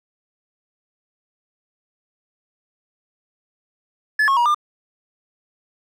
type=tone with pitch steps; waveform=triangle; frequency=1722 / 1090 / 955 / 1201 Hz; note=A6 / C#6 / A#5 / D6; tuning=-38 / -29 / +42 / +38 cents; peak=-12 dBFS; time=4.19-4.546 s; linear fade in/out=5 ms; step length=89 ms; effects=none